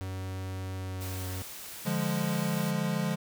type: tone with pitch glide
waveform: 45% pulse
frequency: 94.3 to 92.57 Hz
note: F#2 to F#2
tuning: +33 to +1 cents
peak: -34 dBFS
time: 0.01-1.42 s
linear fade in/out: 0 ms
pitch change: -32 cents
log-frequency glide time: 0.74-1.29 s
type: noise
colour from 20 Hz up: white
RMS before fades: -43 dBFS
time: 1-2.72 s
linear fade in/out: 20 ms
type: chord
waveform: square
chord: D diminished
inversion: none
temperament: equal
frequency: 146.83 / 174.61 / 207.7 Hz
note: D3 / F3 / Ab3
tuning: 0 / 0 / 0 cents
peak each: -34 / -32 / -33 dBFS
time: 1.85-3.16 s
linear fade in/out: 20 ms
effects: none